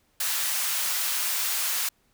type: high-pass noise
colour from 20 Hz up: white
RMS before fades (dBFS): -27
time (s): 0.2-1.89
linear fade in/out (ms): 5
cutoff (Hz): 950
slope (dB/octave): 12
effects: pink hiss -67 dBFS RMS until 2.13 s